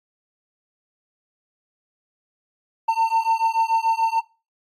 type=beating tone pair; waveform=triangle; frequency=900 / 906.9 Hz; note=A5 / A#5; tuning=+39 / -48 cents; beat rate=6.9 Hz; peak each=-18 dBFS; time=2.88-4.2 s; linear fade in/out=10 ms; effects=noise-tail reverb RT60 0.3 s tail -20 dB re dry + AAC 48 kbps